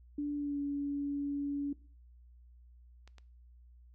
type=tone with pitch glide; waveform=sine; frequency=291 to 284.5 Hz; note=D4 to C#4; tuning=-16 to +45 cents; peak=-32 dBFS; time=0.18-1.73 s; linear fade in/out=5 ms; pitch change=-39 cents; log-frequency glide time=0.35-0.59 s
type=clicks; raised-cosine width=0.2 ms; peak=-38 dBFS; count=2; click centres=3.076 / 3.183 s
effects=noise-tail reverb RT60 0.4 s tail -20 dB re dry + added 60 Hz sine -55 dBFS peak until 3.94 s